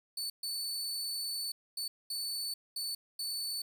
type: tone bursts at uneven times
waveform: sawtooth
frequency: 4485 Hz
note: C#8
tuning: 19 cents sharp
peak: -32 dBFS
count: 6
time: 0.17-0.3 / 0.43-1.52 / 1.77-1.88 / 2.1-2.54 / 2.76-2.95 / 3.19-3.62 s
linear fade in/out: 5 ms
effects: 10-bit